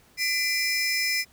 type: tone cluster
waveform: 45% pulse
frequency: 2017 / 2379 / 5180 Hz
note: B6 / D7 / E8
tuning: +36 / +22 / -31 cents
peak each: -28 dBFS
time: 0.17-1.25 s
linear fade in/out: 50 ms
effects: pink hiss -58 dBFS RMS until 1.32 s